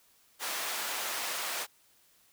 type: high-pass noise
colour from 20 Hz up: pink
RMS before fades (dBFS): -35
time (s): 0.39-1.67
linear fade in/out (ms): 50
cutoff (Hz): 770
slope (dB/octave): 12
effects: white hiss -65 dBFS RMS until 2.32 s